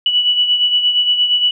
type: beating tone pair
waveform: sine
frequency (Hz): 2950 / 2958.6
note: F#7 / F#7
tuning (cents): -6 / -1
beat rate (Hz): 8.6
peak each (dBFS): -12 / -20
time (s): 0.06-1.51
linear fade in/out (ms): 2
effects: none